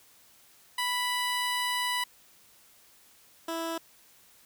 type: tone pair in turn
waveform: 15% pulse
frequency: 987.8 / 329.6 Hz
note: B5 / E4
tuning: 0 / 0 cents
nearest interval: octave + perfect fifth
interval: 1900 cents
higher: first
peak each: -21 / -25 dBFS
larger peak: first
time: 0.78-2.04 / 3.48-3.78 s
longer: first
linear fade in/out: 5 ms
effects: white hiss -59 dBFS RMS until 4.45 s